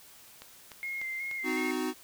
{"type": "click train", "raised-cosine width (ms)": 0.2, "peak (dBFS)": -27, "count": 4, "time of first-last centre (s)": [0.42, 1.313], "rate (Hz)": 3.36}
{"type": "tone with vibrato", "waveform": "sine", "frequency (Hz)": 2119, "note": "C7", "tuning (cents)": 21, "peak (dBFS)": -33, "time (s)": [0.83, 1.71], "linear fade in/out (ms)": 0, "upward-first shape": "square", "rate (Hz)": 2.7, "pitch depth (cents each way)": 26}
{"type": "chord", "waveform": "square", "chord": "C diminished", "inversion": "none", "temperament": "equal with one note detuned", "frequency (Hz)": [255.7, 311.1, 370], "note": ["C4", "Eb4", "Gb4"], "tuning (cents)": [-40, 0, 0], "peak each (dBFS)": -35, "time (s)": [1.43, 1.94], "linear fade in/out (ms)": 50}
{"effects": ["white hiss -54 dBFS RMS until 2.03 s"]}